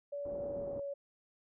sine tone with pitch glide, 572 to 563.1 Hz, D5 to C#5, -46 to +27 cents, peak -37 dBFS, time 0.12-0.94 s, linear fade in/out 10 ms, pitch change -27 cents, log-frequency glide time 0.31-0.78 s
white low-pass noise, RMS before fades -47 dBFS, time 0.25-0.8 s, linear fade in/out 2 ms, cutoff 600 Hz, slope 24 dB/octave
effects none

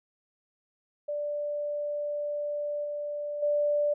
sine tone with level steps, 587.3 Hz, D5, in tune, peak -29 / -31 / -23 dBFS, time 1.08-3.94 s, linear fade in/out 10 ms, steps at 2.84 / 3.42 s, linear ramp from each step 10 ms, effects none

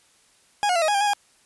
40% pulse tone with pitch steps, 825 / 722 / 676 / 628 / 828 / 798 / 830 / 815 Hz, G#5 / F#5 / E5 / D#5 / G#5 / G5 / G#5 / G#5, -12 / -43 / +43 / +16 / -5 / +31 / -1 / -33 cents, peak -18 dBFS, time 0.63-1.134 s, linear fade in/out 0 ms, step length 63 ms, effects white hiss -59 dBFS RMS until 1.45 s + resampled to 24000 Hz

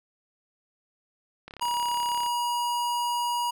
click train, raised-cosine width 0.3 ms, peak -25 dBFS, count 28, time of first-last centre 1.48-2.263 s, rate 34.5 Hz
square tone, 960 Hz, B5, 49 cents flat, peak -26 dBFS, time 1.61-3.51 s, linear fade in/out 10 ms
effects none

